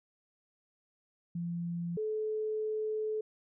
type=tone pair in turn; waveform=sine; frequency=171.4 / 431.9 Hz; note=F3 / A4; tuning=-32 / -32 cents; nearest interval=octave + major third; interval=1600 cents; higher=second; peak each=-33 / -31 dBFS; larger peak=second; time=1.35-1.97 / 1.97-3.21 s; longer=second; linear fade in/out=5 ms; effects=none